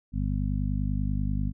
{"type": "harmonic tone", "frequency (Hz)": 50.2, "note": "G1", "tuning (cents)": 42, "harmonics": [1, 2, 3, 4, 5], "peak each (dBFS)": [-28, -31, -33, -34, -35], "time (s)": [0.12, 1.53], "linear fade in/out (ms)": 50, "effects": []}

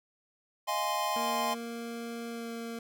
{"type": "chord", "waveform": "square", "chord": "F minor seventh", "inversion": "third", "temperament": "equal with one note detuned", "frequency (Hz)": [622.3, 698.5, 830.6, 1039.9], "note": ["Eb5", "F5", "Ab5", "C6"], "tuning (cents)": [0, 0, 0, -11], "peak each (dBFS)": [-38, -38, -35, -33], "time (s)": [0.67, 1.55], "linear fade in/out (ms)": 20}
{"type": "tone with pitch glide", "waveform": "25% pulse", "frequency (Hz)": [233.1, 231.1], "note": ["A#3", "A#3"], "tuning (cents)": [0, -15], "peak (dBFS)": -33, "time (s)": [1.16, 2.79], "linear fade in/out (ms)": 2, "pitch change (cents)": -15, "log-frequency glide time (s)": [2.3, 2.51]}
{"effects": []}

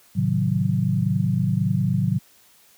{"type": "chord", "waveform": "sine", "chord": "A diminished seventh", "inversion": "none", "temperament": "equal with one note detuned", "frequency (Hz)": [110, 133.79, 155.56, 185], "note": ["A2", "C3", "Eb3", "Gb3"], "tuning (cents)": [0, 39, 0, 0], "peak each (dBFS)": [-24, -24, -25, -23], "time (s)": [0.15, 2.19], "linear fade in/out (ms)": 20, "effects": ["white hiss -55 dBFS RMS until 2.77 s", "high-pass 60 Hz 12 dB/octave"]}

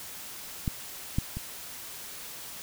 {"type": "clicks", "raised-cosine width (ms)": 5, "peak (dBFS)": [-15, -13, -22], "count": 3, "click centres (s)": [0.678, 1.185, 1.37], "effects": ["white hiss -42 dBFS RMS until 2.62 s"]}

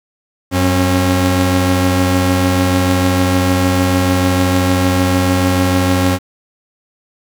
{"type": "tone pair together", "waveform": "sawtooth", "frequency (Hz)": [92.62, 271.2], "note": ["F#2", "C#4"], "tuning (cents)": [2, -38], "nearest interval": "octave + perfect fifth", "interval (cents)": 1860, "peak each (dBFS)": -10, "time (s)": [0.51, 6.19], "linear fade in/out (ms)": 50, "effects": ["7-bit"]}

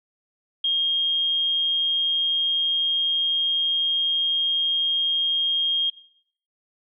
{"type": "tone", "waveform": "sine", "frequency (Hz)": 3234, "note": "G#7", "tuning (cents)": -47, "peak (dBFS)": -19, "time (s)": [0.64, 5.9], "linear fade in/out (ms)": 5, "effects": ["noise-tail reverb RT60 0.6 s tail -17 dB re dry"]}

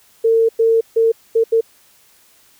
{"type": "tone bursts at uneven times", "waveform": "sine", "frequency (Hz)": 453.4, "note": "A#4", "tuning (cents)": -48, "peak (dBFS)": -10, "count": 5, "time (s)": [[0.24, 0.49], [0.59, 0.81], [0.96, 1.12], [1.35, 1.44], [1.52, 1.61]], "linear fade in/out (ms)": 10, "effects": ["white hiss -52 dBFS RMS until 2.59 s"]}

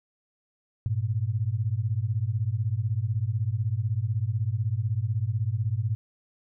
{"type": "beating tone pair", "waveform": "sine", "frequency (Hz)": [101.4, 117.4], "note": ["G#2", "A#2"], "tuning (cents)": [-41, 13], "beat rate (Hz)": 16, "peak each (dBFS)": -27, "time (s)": [0.86, 5.95], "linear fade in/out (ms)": 0, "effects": []}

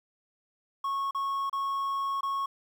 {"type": "tone with dropouts", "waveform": "triangle", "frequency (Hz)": 1100, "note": "C#6", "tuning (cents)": -14, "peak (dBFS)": -26, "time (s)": [0.84, 2.46], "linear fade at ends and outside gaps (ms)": 5, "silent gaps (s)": [[1.11, 1.147], [1.497, 1.528], [2.209, 2.23]], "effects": ["10-bit"]}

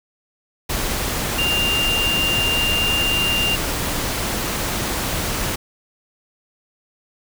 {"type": "tone in noise", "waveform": "sine", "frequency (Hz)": 2794, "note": "F7", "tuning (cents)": 0, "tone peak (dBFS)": -18, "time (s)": [1.38, 3.56], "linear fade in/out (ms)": 10, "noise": "pink", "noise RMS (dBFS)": -23, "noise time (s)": [0.69, 5.56], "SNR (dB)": 2, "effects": []}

